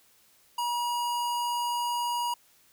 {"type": "tone", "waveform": "square", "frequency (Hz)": 959, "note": "A#5", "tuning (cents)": 49, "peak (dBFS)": -28, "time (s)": [0.58, 2.34], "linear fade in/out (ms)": 5, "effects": ["white hiss -62 dBFS RMS until 2.72 s"]}